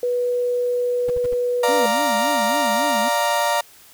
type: tone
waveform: sine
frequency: 490 Hz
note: B4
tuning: 14 cents flat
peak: -18 dBFS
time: 0.03-1.86 s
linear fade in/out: 2 ms
type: noise bursts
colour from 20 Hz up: brown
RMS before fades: -31 dBFS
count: 4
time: 1.08-1.341 s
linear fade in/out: 5 ms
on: 24 ms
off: 55 ms
type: chord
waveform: 35% pulse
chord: Bb major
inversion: first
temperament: equal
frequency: 587.3 / 698.5 / 932.3 Hz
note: D5 / F5 / Bb5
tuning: 0 / 0 / 0 cents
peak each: -21 / -22 / -19 dBFS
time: 1.63-3.61 s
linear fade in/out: 5 ms
type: tone with vibrato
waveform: sine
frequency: 250 Hz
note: B3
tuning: 21 cents sharp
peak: -26 dBFS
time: 1.68-3.09 s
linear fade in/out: 10 ms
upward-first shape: sine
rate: 3.6 Hz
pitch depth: 290 cents each way
effects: white hiss -48 dBFS RMS until 3.93 s